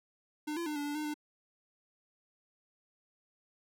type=tone with pitch steps; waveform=square; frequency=301.4 / 340.1 / 300.4 / 289.7 / 291.6 / 303.8 / 298.6 Hz; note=D4 / F4 / D4 / D4 / D4 / D#4 / D4; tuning=+45 / -46 / +39 / -24 / -12 / -41 / +29 cents; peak=-35 dBFS; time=0.47-1.142 s; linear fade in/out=10 ms; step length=96 ms; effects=none